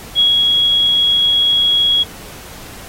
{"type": "tone with ADSR envelope", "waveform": "sine", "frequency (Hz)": 3322, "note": "G#7", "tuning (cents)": 0, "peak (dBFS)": -8, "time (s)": [0.15, 2.04], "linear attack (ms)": 41, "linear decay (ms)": 150, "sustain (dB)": -2, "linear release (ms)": 20, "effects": ["pink hiss -35 dBFS RMS until 2.88 s", "AAC 48 kbps"]}